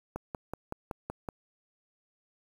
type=click train; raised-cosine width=1 ms; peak=-21 dBFS; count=7; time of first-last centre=0.16-1.288 s; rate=5.32 Hz; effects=8-bit